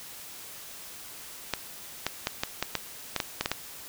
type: clicks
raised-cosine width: 0.2 ms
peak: -9 dBFS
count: 11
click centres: 1.537 / 2.066 / 2.271 / 2.435 / 2.626 / 2.753 / 3.163 / 3.202 / 3.41 / 3.459 / 3.516 s
effects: white hiss -44 dBFS RMS until 3.88 s